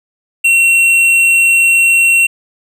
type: tone with tanh clipping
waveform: triangle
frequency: 2727 Hz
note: F7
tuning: 42 cents flat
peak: -8 dBFS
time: 0.44-2.27 s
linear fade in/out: 10 ms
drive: 14 dB
effects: none